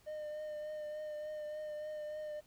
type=tone with vibrato; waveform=triangle; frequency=607 Hz; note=D#5; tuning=43 cents flat; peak=-38 dBFS; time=0.06-2.41 s; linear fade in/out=20 ms; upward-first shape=triangle; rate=3.4 Hz; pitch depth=23 cents each way; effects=pink hiss -68 dBFS RMS until 2.46 s